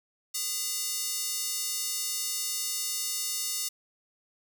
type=tone with high-pass filter; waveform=square; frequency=407.5 Hz; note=G#4; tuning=33 cents flat; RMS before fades=-32 dBFS; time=0.34-3.69 s; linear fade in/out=10 ms; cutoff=6000 Hz; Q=1.3; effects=none

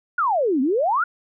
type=exponential two-way sweep; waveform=sine; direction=down then up; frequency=1480 to 246.9 to 1480 Hz; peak=-17 dBFS; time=0.18-1.04 s; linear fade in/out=5 ms; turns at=0.61 s; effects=none

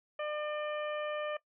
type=harmonic tone; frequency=600 Hz; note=D5; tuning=37 cents sharp; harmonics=1 / 2 / 3 / 4 / 5; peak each=-35 / -41 / -45 / -47 / -49 dBFS; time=0.19-1.37 s; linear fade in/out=5 ms; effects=noise-tail reverb RT60 0.1 s tail -19 dB re dry

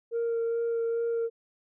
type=tone with vibrato; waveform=sine; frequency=463 Hz; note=A#4; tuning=12 cents flat; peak=-24 dBFS; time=0.11-1.3 s; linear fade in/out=50 ms; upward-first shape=sine; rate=2.4 Hz; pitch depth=11 cents each way; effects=tanh soft clip ceiling -24 dBFS

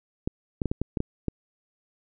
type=clicks; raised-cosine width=3 ms; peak=-13 dBFS; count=8; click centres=0.275 / 0.618 / 0.657 / 0.715 / 0.816 / 0.972 / 1.004 / 1.283 s; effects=none

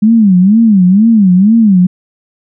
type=tone with vibrato; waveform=sine; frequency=203.4 Hz; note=G#3; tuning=36 cents flat; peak=-3 dBFS; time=0.02-1.87 s; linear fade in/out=10 ms; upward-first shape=sine; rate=2.1 Hz; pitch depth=220 cents each way; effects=none

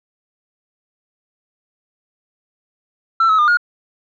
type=tone with pitch steps; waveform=sine; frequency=1339 / 1286 / 1209 / 1431 Hz; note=E6 / E6 / D6 / F6; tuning=+27 / -43 / +50 / +42 cents; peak=-8 dBFS; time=3.2-3.572 s; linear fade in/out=5 ms; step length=93 ms; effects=tanh soft clip ceiling -9 dBFS

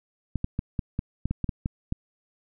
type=clicks; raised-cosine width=5 ms; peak=-14 dBFS; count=11; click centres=0.357 / 0.444 / 0.591 / 0.792 / 0.991 / 1.256 / 1.31 / 1.443 / 1.492 / 1.659 / 1.924 s; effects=none

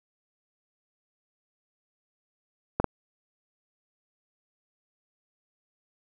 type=clicks; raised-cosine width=1 ms; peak=-9 dBFS; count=2; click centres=2.8 / 2.843 s; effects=none

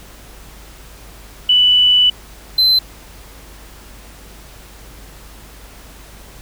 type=tone pair in turn; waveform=sine / triangle; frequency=2974 / 4070 Hz; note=F#7 / C8; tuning=+8 / -49 cents; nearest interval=perfect fourth; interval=543 cents; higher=second; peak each=-8 dBFS; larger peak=neither; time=1.49-2.1 / 2.58-2.79 s; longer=first; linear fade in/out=5 ms; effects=added 50 Hz sine -39 dBFS peak until 6.41 s + pink hiss -41 dBFS RMS until 6.41 s

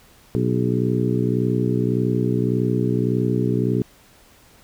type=harmonic tone with a mistuned harmonic; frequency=61.74 Hz; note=B1; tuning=in tune; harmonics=2 / 3 / 4 / 5 / 6 / 7; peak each=-22 / -24 / -25 / -26 / -27 / -27 dBFS; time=0.35-3.82 s; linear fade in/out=0 ms; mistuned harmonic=7; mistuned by=-43 cents; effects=pink hiss -52 dBFS RMS until 4.63 s

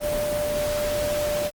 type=tone in noise; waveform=sine; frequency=593 Hz; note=D5; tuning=17 cents sharp; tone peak=-23 dBFS; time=0-1.51 s; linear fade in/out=50 ms; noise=pink; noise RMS=-31 dBFS; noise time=0-1.51 s; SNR=+5 dB; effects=Opus 24 kbps

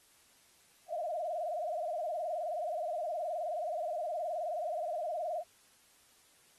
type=tone with vibrato; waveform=sine; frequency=659.3 Hz; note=E5; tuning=in tune; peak=-33 dBFS; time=0.88-5.44 s; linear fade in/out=50 ms; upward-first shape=sine; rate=19 Hz; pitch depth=150 cents each way; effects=white hiss -65 dBFS RMS until 6.58 s + AAC 32 kbps

